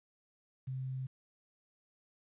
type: tone with quantisation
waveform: sine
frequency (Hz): 130.81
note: C3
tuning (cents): 0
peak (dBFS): -36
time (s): 0.67-1.07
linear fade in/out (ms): 10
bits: 11
effects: resampled to 8000 Hz